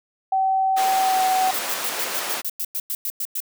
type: tone with pitch glide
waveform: sine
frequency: 766 to 752.8 Hz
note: G5 to F#5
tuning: -40 to +30 cents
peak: -17 dBFS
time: 0.32-1.51 s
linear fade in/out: 5 ms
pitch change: -30 cents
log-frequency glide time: 0.94-1.22 s
type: high-pass noise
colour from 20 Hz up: pink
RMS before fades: -28 dBFS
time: 0.76-2.42 s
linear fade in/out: 20 ms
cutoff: 530 Hz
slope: 12 dB/octave
type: noise bursts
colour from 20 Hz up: violet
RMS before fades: -26 dBFS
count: 13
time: 1.54-3.403 s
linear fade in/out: 2 ms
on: 51 ms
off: 100 ms
effects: none